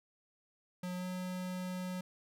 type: tone with pitch glide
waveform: square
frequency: 180.7 to 182.91 Hz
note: F#3 to F#3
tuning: -41 to -20 cents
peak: -38 dBFS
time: 0.83-2.01 s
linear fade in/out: 5 ms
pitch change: +21 cents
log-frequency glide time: 0.97-1.05 s
effects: none